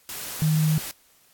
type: tone in noise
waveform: sine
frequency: 155.56 Hz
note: D#3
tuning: in tune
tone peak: -18 dBFS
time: 0.42-0.78 s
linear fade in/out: 0 ms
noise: white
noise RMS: -34 dBFS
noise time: 0.09-0.91 s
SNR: +13 dB
effects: white hiss -59 dBFS RMS until 1.33 s + AAC 64 kbps